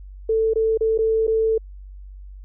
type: tone with dropouts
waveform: sine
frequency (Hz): 444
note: A4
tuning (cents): +16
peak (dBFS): -16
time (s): 0.29-1.58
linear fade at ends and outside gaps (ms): 5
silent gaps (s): 0.536-0.557 / 0.775-0.808 / 0.978-0.987 / 1.269-1.277
effects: added 48 Hz sine -36 dBFS peak until 2.44 s